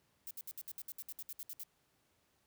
violet noise bursts, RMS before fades -45 dBFS, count 14, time 0.27-1.634 s, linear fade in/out 0 ms, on 38 ms, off 64 ms, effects pink hiss -75 dBFS RMS until 2.46 s + high-pass 60 Hz 12 dB/octave

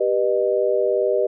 sine chord, G augmented, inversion none, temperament just, 392 / 490 / 612.5 Hz, G4 / B4 / D#5, 0 / -14 / -27 cents, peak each -21 dBFS, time 0-1.27 s, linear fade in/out 10 ms, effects none

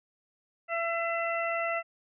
harmonic tone, 672 Hz, E5, 33 cents sharp, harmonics 1 / 2 / 3 / 4, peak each -31 / -34 / -34 / -37 dBFS, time 0.68-1.83 s, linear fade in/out 50 ms, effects none

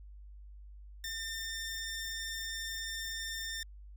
15% pulse tone, 1803 Hz, A6, 42 cents sharp, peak -31 dBFS, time 1.04-3.63 s, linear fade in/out 2 ms, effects added 50 Hz sine -48 dBFS peak until 3.96 s

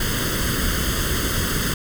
pink noise with comb filter, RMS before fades -22 dBFS, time 0-1.74 s, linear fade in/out 5 ms, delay 0.62 ms, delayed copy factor +0.8, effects none

